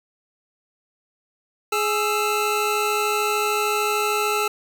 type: tone pair together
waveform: 25% pulse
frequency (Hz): 418.9 / 1330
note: G#4 / E6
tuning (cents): +15 / +15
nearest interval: octave + minor sixth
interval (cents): 2000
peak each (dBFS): -19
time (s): 1.72-4.48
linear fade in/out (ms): 5
effects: 8-bit